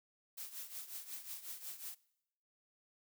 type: noise with tremolo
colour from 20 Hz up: blue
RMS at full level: -44 dBFS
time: 0.37-1.95 s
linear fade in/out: 10 ms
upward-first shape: triangle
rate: 5.5 Hz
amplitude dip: 80%
effects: noise-tail reverb RT60 0.8 s tail -22 dB re dry